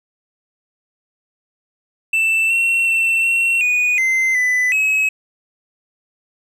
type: tone with pitch steps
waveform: triangle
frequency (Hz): 2659 / 2719 / 2692 / 2721 / 2468 / 2071 / 1998 / 2562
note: E7 / F7 / E7 / F7 / D#7 / C7 / B6 / E7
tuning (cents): +14 / -47 / +36 / -46 / -15 / -18 / +20 / -50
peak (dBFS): -12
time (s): 2.13-5.09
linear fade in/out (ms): 5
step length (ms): 370
effects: none